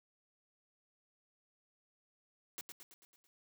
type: noise with echo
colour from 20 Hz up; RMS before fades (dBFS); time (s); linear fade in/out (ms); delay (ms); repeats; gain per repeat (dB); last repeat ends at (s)
white; -44; 2.58-2.61; 0; 110; 6; -5; 3.27
effects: high-pass 150 Hz 12 dB/octave